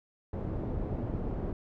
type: low-pass noise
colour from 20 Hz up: pink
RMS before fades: -34 dBFS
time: 0.33-1.53 s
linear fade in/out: 2 ms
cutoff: 470 Hz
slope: 12 dB/octave
effects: none